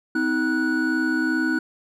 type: tone cluster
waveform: triangle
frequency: 255.9 / 318.3 / 1474 Hz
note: C4 / D#4 / F#6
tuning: -38 / +39 / -7 cents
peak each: -23 / -21 / -23 dBFS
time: 0.15-1.59 s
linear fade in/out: 5 ms
effects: none